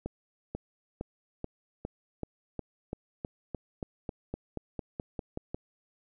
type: accelerating click train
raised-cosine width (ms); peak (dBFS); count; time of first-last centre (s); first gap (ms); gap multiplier
2; -21; 19; 0.06-5.545; 490; 0.94
effects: none